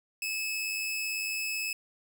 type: tone pair together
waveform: sawtooth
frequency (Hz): 2500 / 2598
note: D#7 / E7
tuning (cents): +8 / -26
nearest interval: minor second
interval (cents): 66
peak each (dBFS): -37 / -28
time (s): 0.22-1.73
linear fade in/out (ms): 2
effects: none